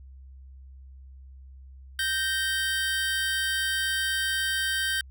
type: tone pair together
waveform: 25% pulse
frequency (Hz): 1560.7 / 1856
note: G6 / A#6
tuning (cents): -8 / -8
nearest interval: minor third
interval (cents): 300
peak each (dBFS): -22 / -29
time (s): 1.99-5.01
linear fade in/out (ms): 2
effects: added 66 Hz sine -44 dBFS peak until 5.1 s